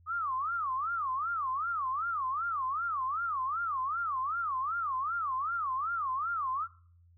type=tone with vibrato; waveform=sine; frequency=1200 Hz; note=D6; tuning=37 cents sharp; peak=-30 dBFS; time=0.06-6.68 s; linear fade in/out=50 ms; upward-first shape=sine; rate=2.6 Hz; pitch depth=270 cents each way; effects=noise-tail reverb RT60 0.5 s tail -21 dB re dry + added 86 Hz sine -58 dBFS peak until 7.17 s